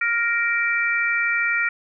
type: harmonic tone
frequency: 467.8 Hz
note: A#4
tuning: 6 cents sharp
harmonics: 3 / 4 / 5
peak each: -23 / -23 / -23 dBFS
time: 0.01-1.69 s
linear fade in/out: 5 ms
effects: none